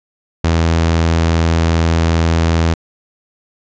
sawtooth tone, 82.5 Hz, E2, 2 cents sharp, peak -7 dBFS, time 0.44-2.74 s, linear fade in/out 5 ms, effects resampled to 16000 Hz

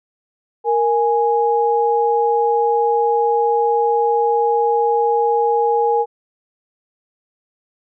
sine tone pair together, 466.2 / 830.6 Hz, A#4 / G#5, 0 / 0 cents, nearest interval minor seventh, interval 1000 cents, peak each -16 dBFS, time 0.64-6.06 s, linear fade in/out 50 ms, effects none

